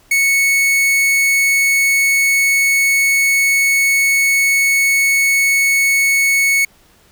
45% pulse tone, 2211 Hz, C#7, 5 cents flat, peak -11 dBFS, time 0.11-6.65 s, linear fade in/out 5 ms, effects pink hiss -51 dBFS RMS until 7.11 s

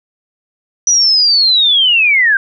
sine linear sweep, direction down, 5920 to 1548 Hz, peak -7 dBFS, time 0.87-2.37 s, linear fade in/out 2 ms, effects none

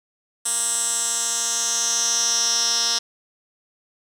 10% pulse tone with band-pass filter sweep, 233.1 Hz, A#3, in tune, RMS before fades -22 dBFS, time 0.45-2.99 s, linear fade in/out 10 ms, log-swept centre 8500 to 5100 Hz, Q 5, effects none

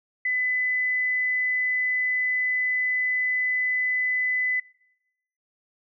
sine tone, 2006 Hz, B6, 26 cents sharp, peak -22 dBFS, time 0.25-4.6 s, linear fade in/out 5 ms, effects noise-tail reverb RT60 0.9 s tail -24 dB re dry

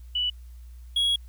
sine / triangle tone pair in turn, 2960 / 3322 Hz, F#7 / G#7, 0 / 0 cents, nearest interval major second, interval 200 cents, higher second, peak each -23 / -19 dBFS, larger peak second, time 0.15-0.3 / 0.96-1.16 s, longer second, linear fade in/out 5 ms, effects added 60 Hz sine -41 dBFS peak until 1.28 s + white hiss -64 dBFS RMS until 1.28 s

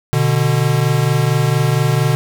square tone pair together, 123.9 / 148.24 Hz, B2 / D3, +6 / +17 cents, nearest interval minor third, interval 311 cents, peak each -16 dBFS, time 0.13-2.15 s, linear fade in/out 0 ms, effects none

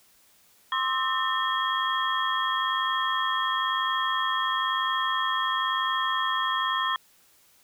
sine tone cluster, 1049 / 1150 / 1301 / 1806 / 3276 Hz, C6 / D6 / E6 / A6 / G#7, +4 / -37 / -23 / +45 / -24 cents, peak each -27 / -34 / -32 / -30 / -31 dBFS, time 0.72-6.96 s, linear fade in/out 2 ms, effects white hiss -60 dBFS RMS until 7.63 s

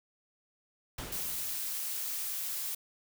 pink noise with exponential decay, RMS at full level -39 dBFS, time 0.98-2 s, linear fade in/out 5 ms, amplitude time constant 220 ms
blue noise, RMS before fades -36 dBFS, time 1.12-2.75 s, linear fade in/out 5 ms
effects none

